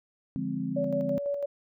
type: chord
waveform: sine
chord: D half-diminished seventh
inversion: none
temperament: equal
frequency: 146.83 / 174.61 / 207.7 / 261.6 Hz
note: D3 / F3 / Ab3 / C4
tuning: 0 / 0 / 0 / 0 cents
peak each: -37 / -35 / -35 / -32 dBFS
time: 0.36-1.18 s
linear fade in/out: 0 ms
type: tone with tremolo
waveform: sine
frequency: 569 Hz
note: C#5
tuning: 45 cents sharp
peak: -26 dBFS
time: 0.76-1.46 s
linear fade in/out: 10 ms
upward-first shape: square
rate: 6 Hz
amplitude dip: 40%
effects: none